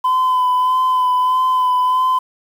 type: tone with vibrato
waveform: sine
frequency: 1013 Hz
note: B5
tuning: 44 cents sharp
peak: -10 dBFS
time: 0.04-2.19 s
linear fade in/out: 10 ms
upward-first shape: sine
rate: 1.6 Hz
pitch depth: 20 cents each way
effects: tanh soft clip ceiling -11 dBFS + 7-bit